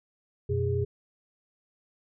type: tone cluster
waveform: sine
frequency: 91 / 123.7 / 409 Hz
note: F#2 / B2 / G#4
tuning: -28 / +3 / -26 cents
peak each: -29 dBFS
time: 0.49-0.85 s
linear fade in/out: 10 ms
effects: none